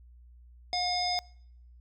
square tone with low-pass filter, 719 Hz, F#5, 50 cents flat, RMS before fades -30 dBFS, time 0.73-1.19 s, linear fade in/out 0 ms, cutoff 4900 Hz, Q 7.9, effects noise-tail reverb RT60 0.7 s tail -25 dB re dry + added 60 Hz sine -51 dBFS peak until 1.8 s

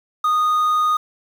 triangle tone with quantisation, 1236 Hz, D#6, 12 cents flat, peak -13 dBFS, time 0.24-0.97 s, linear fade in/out 5 ms, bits 7, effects none

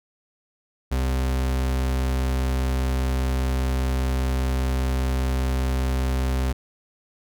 40% pulse tone, 65 Hz, C2, 11 cents flat, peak -20 dBFS, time 0.91-6.53 s, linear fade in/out 10 ms, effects none

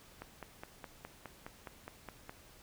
click train, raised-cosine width 0.5 ms, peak -29 dBFS, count 11, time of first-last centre 0.22-2.295 s, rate 4.82 Hz, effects pink hiss -59 dBFS RMS until 2.62 s

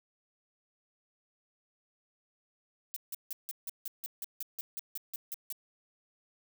violet noise bursts, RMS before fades -38 dBFS, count 15, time 2.94-5.525 s, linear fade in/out 0 ms, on 23 ms, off 160 ms, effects none

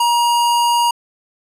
square tone, 949 Hz, A#5, 31 cents sharp, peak -13 dBFS, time 0-0.91 s, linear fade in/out 5 ms, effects resampled to 32000 Hz

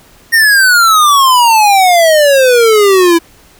square exponential sweep, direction down, 1864.7 to 329.6 Hz, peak -5 dBFS, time 0.32-3.19 s, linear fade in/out 20 ms, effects pink hiss -43 dBFS RMS until 3.59 s

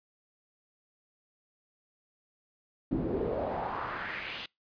brown noise with band-pass filter sweep, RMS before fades -34 dBFS, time 2.91-4.46 s, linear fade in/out 5 ms, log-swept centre 260 to 3300 Hz, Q 2.8, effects noise-tail reverb RT60 0.2 s tail -26 dB re dry + resampled to 11025 Hz

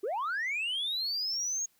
sine linear sweep, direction up, 351.8 to 6645 Hz, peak -28 dBFS, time 0.03-1.66 s, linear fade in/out 10 ms, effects tanh soft clip ceiling -28 dBFS + white hiss -69 dBFS RMS until 1.79 s

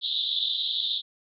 white band-pass noise, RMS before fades -28 dBFS, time 0.01-1.02 s, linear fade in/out 50 ms, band 3400 to 3900 Hz, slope 96 dB/octave, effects none

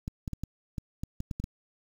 clicks, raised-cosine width 5 ms, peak -21 dBFS, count 10, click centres 0.079 / 0.278 / 0.333 / 0.436 / 0.782 / 1.035 / 1.204 / 1.312 / 1.4 / 1.441 s, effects 8-bit

